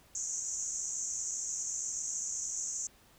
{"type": "band-pass noise", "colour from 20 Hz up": "pink", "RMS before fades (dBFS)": -37, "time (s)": [0.15, 2.87], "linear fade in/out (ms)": 2, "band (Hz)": [6100, 7400], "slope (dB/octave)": 96, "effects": ["pink hiss -62 dBFS RMS until 3.18 s"]}